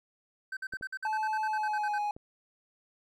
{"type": "tone bursts", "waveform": "triangle", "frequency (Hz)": 1543, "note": "G6", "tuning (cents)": -28, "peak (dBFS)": -32, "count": 15, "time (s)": [0.52, 1.983], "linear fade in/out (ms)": 5, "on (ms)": 49, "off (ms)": 52}
{"type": "clicks", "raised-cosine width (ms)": 2, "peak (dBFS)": -33, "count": 3, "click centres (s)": [0.737, 0.811, 2.165]}
{"type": "tone with pitch glide", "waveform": "triangle", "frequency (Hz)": [866, 831.7], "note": ["A5", "G#5"], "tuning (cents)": [-28, 2], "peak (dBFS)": -27, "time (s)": [1.05, 2.11], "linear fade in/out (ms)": 2, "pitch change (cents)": -70, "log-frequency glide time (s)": [1.46, 1.96]}
{"effects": []}